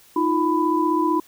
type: tone cluster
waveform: sine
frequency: 312.2 / 347.8 / 996 Hz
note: D#4 / F4 / B5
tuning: +6 / -7 / +14 cents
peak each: -21 / -23 / -21 dBFS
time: 0.16-1.2 s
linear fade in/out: 5 ms
effects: white hiss -52 dBFS RMS until 1.27 s